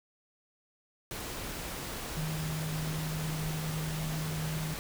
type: tone in noise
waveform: sine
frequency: 156.5 Hz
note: D#3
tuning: 10 cents sharp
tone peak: -33 dBFS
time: 2.17-4.74 s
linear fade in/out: 0 ms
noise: pink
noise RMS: -39 dBFS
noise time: 1.11-4.79 s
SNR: +3 dB
effects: none